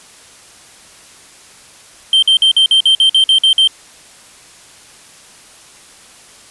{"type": "tone bursts", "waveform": "triangle", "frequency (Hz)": 3136, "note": "G7", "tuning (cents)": 0, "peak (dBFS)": -5, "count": 11, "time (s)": [2.13, 3.675], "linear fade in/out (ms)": 2, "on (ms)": 95, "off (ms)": 50, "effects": ["white hiss -41 dBFS RMS until 6.5 s", "resampled to 24000 Hz"]}